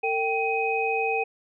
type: tone cluster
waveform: sine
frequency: 451.5 / 779 / 2512 Hz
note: A4 / G5 / D#7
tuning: +45 / -11 / +16 cents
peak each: -27 dBFS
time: 0.03-1.24 s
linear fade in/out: 10 ms
effects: none